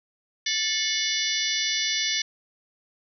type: harmonic tone with a mistuned harmonic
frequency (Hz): 587.3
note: D5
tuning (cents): 0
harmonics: 3 / 4 / 5 / 6 / 7 / 8 / 9 / 10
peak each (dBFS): -34 / -31 / -32 / -29 / -34 / -32 / -33 / -31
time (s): 0.46-2.22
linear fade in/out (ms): 5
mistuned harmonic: 4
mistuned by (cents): -130
effects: none